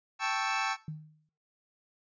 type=chord; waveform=25% pulse; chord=A dominant seventh; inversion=third; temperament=equal; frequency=784 / 880 / 1108.7 / 1318.5 Hz; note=G5 / A5 / C#6 / E6; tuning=0 / 0 / 0 / 0 cents; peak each=-31 dBFS; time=0.19-0.77 s; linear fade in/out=50 ms
type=tone with exponential decay; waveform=sine; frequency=154.2 Hz; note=D#3; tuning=15 cents flat; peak=-33 dBFS; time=0.88-1.29 s; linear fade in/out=2 ms; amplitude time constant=89 ms
effects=noise-tail reverb RT60 0.4 s tail -19 dB re dry + resampled to 16000 Hz